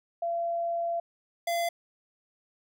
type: tone pair in turn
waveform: sine / square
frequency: 681 / 683.4 Hz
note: F5 / F5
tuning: -44 / -38 cents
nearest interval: unison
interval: 6 cents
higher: second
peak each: -27 dBFS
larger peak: neither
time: 0.22-1 / 1.47-1.69 s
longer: first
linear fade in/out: 5 ms
effects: none